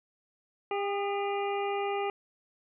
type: harmonic tone with a mistuned harmonic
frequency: 401.3 Hz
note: G4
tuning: 41 cents sharp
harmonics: 1 / 2 / 3 / 5 / 6 / 7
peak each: -31 / -33 / -39 / -44 / -42 / -45 dBFS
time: 0.71-2.1 s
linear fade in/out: 2 ms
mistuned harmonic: 3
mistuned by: +32 cents
effects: none